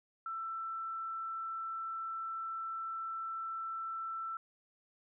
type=tone; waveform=sine; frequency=1333 Hz; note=E6; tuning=19 cents sharp; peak=-37 dBFS; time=0.26-4.37 s; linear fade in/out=2 ms; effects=none